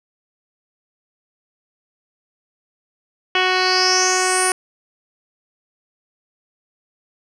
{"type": "tone with low-pass filter sweep", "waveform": "10% pulse", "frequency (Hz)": 370, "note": "F#4", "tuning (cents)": 0, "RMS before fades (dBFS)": -17, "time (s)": [3.35, 4.52], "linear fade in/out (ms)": 2, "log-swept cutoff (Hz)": [3200, 9900], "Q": 6.9, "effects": []}